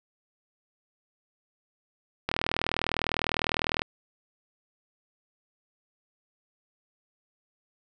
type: click train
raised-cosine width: 0.3 ms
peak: -10 dBFS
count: 62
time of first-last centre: 2.29-3.819 s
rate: 39.9 Hz
effects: none